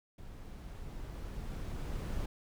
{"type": "noise with level ramp", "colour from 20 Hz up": "brown", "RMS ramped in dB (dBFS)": [-48, -36], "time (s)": [0.18, 2.26], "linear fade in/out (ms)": 5, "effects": []}